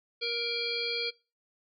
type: harmonic tone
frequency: 470.5 Hz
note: A#4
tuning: 16 cents sharp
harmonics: 1 / 3 / 5 / 7 / 9 / 10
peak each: -36 / -46 / -36 / -37 / -35 / -37 dBFS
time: 0.21-1.11 s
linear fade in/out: 20 ms
effects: noise-tail reverb RT60 0.3 s tail -23 dB re dry + AAC 64 kbps